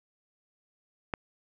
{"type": "click", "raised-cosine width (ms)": 0.5, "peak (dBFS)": -15, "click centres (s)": 1.138, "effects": []}